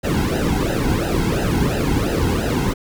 brown noise with flanger, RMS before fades -19 dBFS, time 0.03-2.74 s, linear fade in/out 20 ms, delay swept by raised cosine 0.88 to 1.73 ms, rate 2.9 Hz, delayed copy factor -0.95, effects none

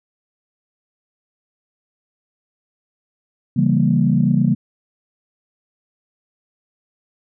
sine chord, C# diminished seventh, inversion none, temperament equal with one note detuned, 138.59 / 166.73 / 196 / 233.1 Hz, C#3 / E3 / G3 / Bb3, 0 / +20 / 0 / 0 cents, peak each -18 dBFS, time 3.56-4.55 s, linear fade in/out 10 ms, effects tanh soft clip ceiling -2 dBFS

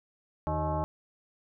sine tone with frequency modulation, 387.4 Hz, G4, 20 cents flat, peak -27 dBFS, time 0.47-0.84 s, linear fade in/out 0 ms, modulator 233 Hz, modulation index 2.7, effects none

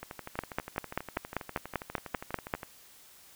two click trains, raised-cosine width 0.5 ms, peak -24 / -14 dBFS, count 33 / 12, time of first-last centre 0.03-2.632 / 0.39-2.538 s, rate 12.3 / 5.12 Hz, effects white hiss -56 dBFS RMS until 3.35 s

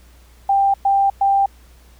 sine tone bursts, 790 Hz, G5, 13 cents sharp, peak -12 dBFS, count 3, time 0.49-1.46 s, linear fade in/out 5 ms, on 250 ms, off 110 ms, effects added 60 Hz sine -45 dBFS peak until 1.99 s + pink hiss -53 dBFS RMS until 1.99 s

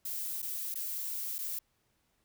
violet noise with dropouts, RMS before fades -37 dBFS, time 0.05-1.59 s, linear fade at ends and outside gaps 5 ms, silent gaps 0.42-0.426 / 0.743-0.754 / 1.383-1.387 s, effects pink hiss -75 dBFS RMS until 2.24 s

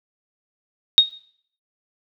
sine tone with exponential decay, 3729 Hz, A#7, in tune, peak -3 dBFS, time 0.98-1.11 s, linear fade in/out 0 ms, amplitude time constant 27 ms, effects noise-tail reverb RT60 0.6 s tail -19 dB re dry

